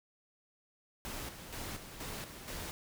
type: noise with tremolo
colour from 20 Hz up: pink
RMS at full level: -42 dBFS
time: 1.05-2.71 s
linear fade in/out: 0 ms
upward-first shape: square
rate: 2.1 Hz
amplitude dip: 55%
effects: none